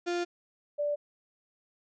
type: tone pair in turn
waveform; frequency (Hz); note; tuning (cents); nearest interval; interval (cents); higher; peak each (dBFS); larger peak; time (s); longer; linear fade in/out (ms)
35% pulse / sine; 349.2 / 585.4; F4 / D5; 0 / -6; major sixth; 894; second; -27; neither; 0.06-0.25 / 0.78-0.96; first; 20
effects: resampled to 16000 Hz